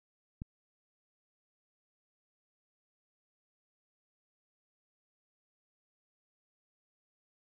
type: click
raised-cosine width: 5 ms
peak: -27 dBFS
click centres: 0.419 s
effects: none